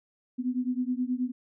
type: beating tone pair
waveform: sine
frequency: 246.9 / 256.3 Hz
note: B3 / C4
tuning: 0 / -36 cents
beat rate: 9.4 Hz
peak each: -29 / -30 dBFS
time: 0.38-1.32 s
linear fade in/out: 20 ms
effects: none